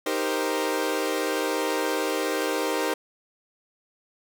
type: chord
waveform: sawtooth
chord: C minor seventh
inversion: first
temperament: equal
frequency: 311.1 / 392 / 466.2 / 523.3 Hz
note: Eb4 / G4 / Bb4 / C5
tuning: 0 / 0 / 0 / 0 cents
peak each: -26 dBFS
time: 0.06-2.94 s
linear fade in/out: 5 ms
effects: none